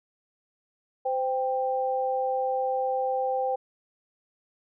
sine tone pair together, 516 / 788.1 Hz, C5 / G5, -24 / +9 cents, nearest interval perfect fifth, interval 733 cents, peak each -27 dBFS, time 1.05-3.56 s, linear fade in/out 10 ms, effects none

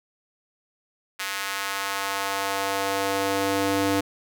square tone with high-pass filter sweep, 98.2 Hz, G2, 4 cents sharp, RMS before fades -26 dBFS, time 1.19-4.01 s, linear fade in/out 10 ms, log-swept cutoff 1700 to 280 Hz, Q 1.1, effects none

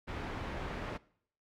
pink low-pass noise, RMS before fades -40 dBFS, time 0.07-0.98 s, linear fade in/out 20 ms, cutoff 2200 Hz, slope 12 dB/octave, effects noise-tail reverb RT60 0.6 s tail -21 dB re dry

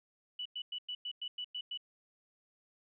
sine tone bursts, 2960 Hz, F#7, in tune, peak -37 dBFS, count 9, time 0.39-1.775 s, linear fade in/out 5 ms, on 65 ms, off 100 ms, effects none

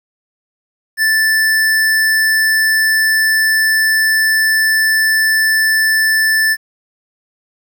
square tone, 1760 Hz, A6, in tune, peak -11 dBFS, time 0.97-6.57 s, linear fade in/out 50 ms, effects 8-bit

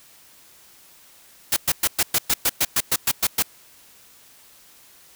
white noise bursts, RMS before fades -19 dBFS, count 13, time 1.52-3.425 s, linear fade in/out 5 ms, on 45 ms, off 110 ms, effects white hiss -51 dBFS RMS until 5.15 s

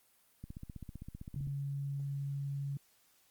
click train, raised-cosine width 5 ms, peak -32 dBFS, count 17, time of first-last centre 0.44-1.472 s, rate 15.5 Hz
sine tone, 140 Hz, C#3, 18 cents sharp, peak -35 dBFS, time 1.36-2.77 s, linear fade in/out 2 ms
effects white hiss -69 dBFS RMS until 3.3 s + Opus 32 kbps

